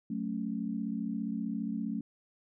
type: chord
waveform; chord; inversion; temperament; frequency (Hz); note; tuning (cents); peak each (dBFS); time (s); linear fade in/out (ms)
sine; F# minor; none; equal; 185 / 220 / 277.2; F#3 / A3 / C#4; 0 / 0 / 0; -38 / -34 / -38; 0.1-2.01; 5
effects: none